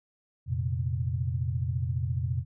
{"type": "chord", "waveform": "sine", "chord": "F suspended fourth", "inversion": "none", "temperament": "just", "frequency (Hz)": [87.31, 116.41, 130.96], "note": ["F2", "Bb2", "C3"], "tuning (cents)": [0, -2, 2], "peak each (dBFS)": -31, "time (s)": [0.46, 2.45], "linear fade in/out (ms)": 50, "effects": []}